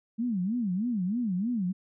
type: tone with vibrato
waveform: sine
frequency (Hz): 210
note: G#3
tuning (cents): +19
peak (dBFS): -26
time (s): 0.18-1.73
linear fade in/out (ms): 20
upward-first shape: sine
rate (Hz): 3.2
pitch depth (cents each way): 290
effects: none